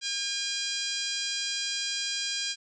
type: harmonic tone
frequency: 808 Hz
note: G#5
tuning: 48 cents flat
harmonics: 2 / 3 / 4 / 5 / 6 / 7 / 8 / 9 / 10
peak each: -40 / -39 / -35 / -37 / -34 / -39 / -44 / -40 / -45 dBFS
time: 0.01-2.56 s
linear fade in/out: 50 ms
effects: none